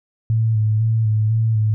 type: tone with vibrato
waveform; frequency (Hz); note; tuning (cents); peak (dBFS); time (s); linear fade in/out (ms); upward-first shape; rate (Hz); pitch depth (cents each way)
sine; 110; A2; 0; -14; 0.3-1.74; 0; square; 2; 31
effects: none